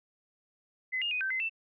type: tone with pitch steps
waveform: sine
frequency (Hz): 2033 / 2834 / 2494 / 1552 / 2056 / 2665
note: B6 / F7 / D#7 / G6 / C7 / E7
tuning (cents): +50 / +25 / +3 / -18 / -31 / +18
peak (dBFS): -29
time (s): 0.92-1.496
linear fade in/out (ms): 20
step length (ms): 96
effects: none